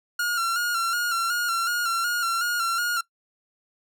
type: tone with vibrato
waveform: 45% pulse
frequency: 1396.9 Hz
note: F6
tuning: in tune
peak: -22 dBFS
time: 0.19-3.01 s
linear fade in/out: 5 ms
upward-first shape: square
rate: 2.7 Hz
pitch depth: 43 cents each way
effects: noise-tail reverb RT60 0.1 s tail -20 dB re dry